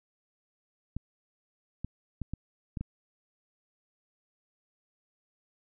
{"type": "clicks", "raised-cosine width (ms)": 5, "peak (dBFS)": -22, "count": 6, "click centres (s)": [0.966, 1.846, 2.217, 2.336, 2.772, 2.81], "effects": []}